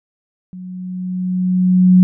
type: tone with level ramp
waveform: sine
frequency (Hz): 183.1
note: F#3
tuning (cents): -18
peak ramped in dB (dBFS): -29 to -4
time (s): 0.53-2.03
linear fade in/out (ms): 0
effects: none